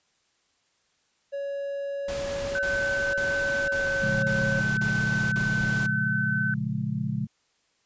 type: tone with pitch glide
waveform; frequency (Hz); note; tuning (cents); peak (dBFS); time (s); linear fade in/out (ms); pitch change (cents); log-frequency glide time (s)
triangle; 560 to 547.8; C#5 to C#5; +18 to -21; -27; 1.32-4.61; 20; -39; 3.6-4.09
type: noise bursts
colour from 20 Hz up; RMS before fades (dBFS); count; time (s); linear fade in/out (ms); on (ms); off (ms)
pink; -36; 7; 2.08-5.866; 5; 510; 36
type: tone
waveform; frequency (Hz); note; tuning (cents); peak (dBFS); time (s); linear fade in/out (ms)
sine; 1523; F#6; +50; -25; 2.55-6.54; 2
type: chord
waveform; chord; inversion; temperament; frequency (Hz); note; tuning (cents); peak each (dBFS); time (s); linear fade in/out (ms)
sine; Bb minor seventh; none; just; 116.54 / 139.85 / 174.81 / 209.8; Bb2 / Db3 / F3 / Ab3; 0 / +16 / +2 / +18; -32 / -30 / -33 / -31; 4.01-7.27; 20
effects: white hiss -69 dBFS RMS until 7.85 s + resampled to 16000 Hz